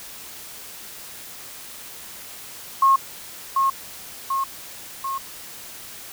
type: tone with echo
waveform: sine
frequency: 1082 Hz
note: C#6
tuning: 42 cents flat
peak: -12 dBFS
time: 2.82-2.96 s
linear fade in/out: 5 ms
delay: 740 ms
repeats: 3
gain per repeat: -4 dB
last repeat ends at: 5.18 s
effects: white hiss -39 dBFS RMS until 6.12 s